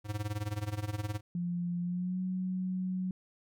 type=tone with tremolo; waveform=square; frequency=104.8 Hz; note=G#2; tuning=16 cents sharp; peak=-31 dBFS; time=0.04-1.21 s; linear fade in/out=50 ms; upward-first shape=sine; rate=19 Hz; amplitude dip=85%
type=tone with pitch glide; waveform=sine; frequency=174.61 to 184.99 Hz; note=F3 to F#3; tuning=0 to 0 cents; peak=-31 dBFS; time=1.35-3.11 s; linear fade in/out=2 ms; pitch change=+100 cents; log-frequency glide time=1.81-2.2 s
effects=none